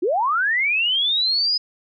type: linear sweep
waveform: sine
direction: up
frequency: 311.1 to 5050 Hz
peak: -17 dBFS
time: 0.02-1.58 s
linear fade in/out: 10 ms
effects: none